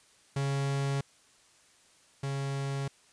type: tone pair in turn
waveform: 45% pulse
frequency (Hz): 138.59 / 137.98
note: C#3 / C#3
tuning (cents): 0 / -8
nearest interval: unison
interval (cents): 8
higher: first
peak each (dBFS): -28 / -31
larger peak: first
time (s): 0.36-1.01 / 2.23-2.88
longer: neither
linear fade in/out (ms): 5
effects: white hiss -62 dBFS RMS until 3.12 s + resampled to 22050 Hz